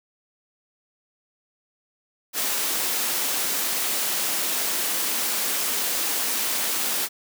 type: high-pass noise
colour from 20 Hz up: white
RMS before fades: -25 dBFS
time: 2.33-7.09 s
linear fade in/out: 50 ms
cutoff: 200 Hz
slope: 24 dB/octave
effects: none